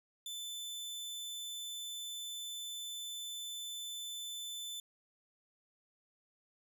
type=tone; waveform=sawtooth; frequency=3520 Hz; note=A7; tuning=in tune; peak=-38 dBFS; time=0.26-4.8 s; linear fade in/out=2 ms; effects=none